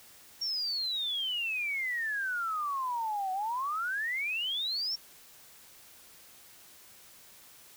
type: exponential two-way sweep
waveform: sine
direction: down then up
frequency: 5590 to 740 to 5590 Hz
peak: -30 dBFS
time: 0.41-4.96 s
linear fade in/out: 10 ms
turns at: 3.32 s
effects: white hiss -55 dBFS RMS until 7.76 s